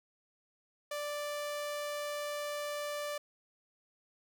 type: tone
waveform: sawtooth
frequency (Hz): 587.3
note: D5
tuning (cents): 0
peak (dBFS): -32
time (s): 0.91-3.18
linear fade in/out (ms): 5
effects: none